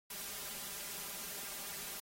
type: noise with comb filter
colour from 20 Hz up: white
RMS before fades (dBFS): -44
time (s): 0.1-2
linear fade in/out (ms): 5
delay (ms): 5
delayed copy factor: +0.7
effects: AAC 48 kbps